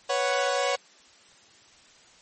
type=chord; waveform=sawtooth; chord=B suspended second; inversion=none; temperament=equal; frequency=493.9 / 554.4 / 740 Hz; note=B4 / C#5 / F#5; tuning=0 / 0 / 0 cents; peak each=-26 / -22 / -25 dBFS; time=0.09-0.76 s; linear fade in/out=10 ms; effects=white hiss -55 dBFS RMS until 2.21 s + MP3 32 kbps